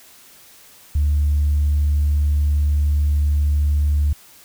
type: tone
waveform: sine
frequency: 73.42 Hz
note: D2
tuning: in tune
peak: -13 dBFS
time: 0.95-4.13 s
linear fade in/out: 5 ms
effects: tanh soft clip ceiling -11 dBFS + white hiss -47 dBFS RMS until 4.44 s